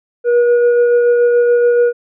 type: tone with frequency modulation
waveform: sine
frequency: 480 Hz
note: B4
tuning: 49 cents flat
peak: -8 dBFS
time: 0.24-1.93 s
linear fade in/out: 50 ms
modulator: 967 Hz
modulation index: 0.3
effects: none